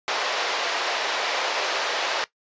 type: band-pass noise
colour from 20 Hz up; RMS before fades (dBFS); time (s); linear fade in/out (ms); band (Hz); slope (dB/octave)
pink; -26; 0.08-2.24; 0; 500 to 5300; 24
effects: noise-tail reverb RT60 0.1 s tail -17 dB re dry + resampled to 16000 Hz